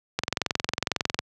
click train, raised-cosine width 0.2 ms, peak -6 dBFS, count 23, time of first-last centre 0.19-1.19 s, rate 22 Hz, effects high-pass 80 Hz 12 dB/octave

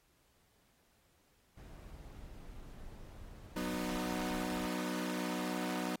brown noise, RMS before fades -50 dBFS, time 1.57-4.67 s, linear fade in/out 5 ms
sawtooth chord, B major, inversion second, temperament equal with one note detuned, 185 / 246.9 / 305.3 Hz, F#3 / B3 / D#4, 0 / 0 / -33 cents, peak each -36 dBFS, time 3.56-5.96 s, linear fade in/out 5 ms
effects pink hiss -72 dBFS RMS until 6 s + AAC 48 kbps

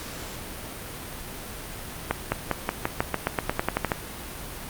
accelerating click train, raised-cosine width 0.5 ms, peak -7 dBFS, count 15, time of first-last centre 2.11-3.918 s, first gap 210 ms, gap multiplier 0.92, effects pink hiss -37 dBFS RMS until 4.69 s + Opus 48 kbps

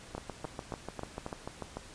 two click trains, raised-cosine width 1 ms, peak -23 / -23 dBFS, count 12 / 5, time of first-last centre 0.15-1.77 / 0.18-1.264 s, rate 6.79 / 3.69 Hz, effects pink hiss -51 dBFS RMS until 1.94 s + resampled to 22050 Hz

